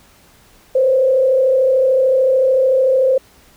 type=tone with frequency modulation; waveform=sine; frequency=523.3 Hz; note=C5; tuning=in tune; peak=-10 dBFS; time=0.75-3.18 s; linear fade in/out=5 ms; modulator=33.5 Hz; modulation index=0.6; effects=pink hiss -49 dBFS RMS until 3.56 s